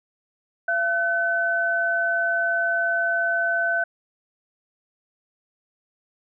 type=tone pair together; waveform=sine; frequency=680 / 1514.3 Hz; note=F5 / F#6; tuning=-46 / +40 cents; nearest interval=octave + major second; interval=1386 cents; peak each=-25 / -21 dBFS; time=0.68-3.84 s; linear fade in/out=5 ms; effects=none